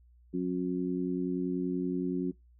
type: harmonic tone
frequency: 90.5 Hz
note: F#2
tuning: 38 cents flat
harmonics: 2 / 3 / 4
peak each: -33 / -32 / -35 dBFS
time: 0.33-2.32 s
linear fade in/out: 20 ms
effects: noise-tail reverb RT60 0.2 s tail -24 dB re dry + added 60 Hz sine -57 dBFS peak until 2.59 s